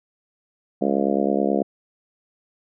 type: harmonic tone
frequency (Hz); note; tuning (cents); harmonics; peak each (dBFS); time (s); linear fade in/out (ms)
69.3; C#2; 0; 3 / 4 / 5 / 6 / 7 / 8 / 9 / 10; -24 / -25 / -26 / -27 / -27 / -28 / -29 / -29; 0.81-1.63; 10
effects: none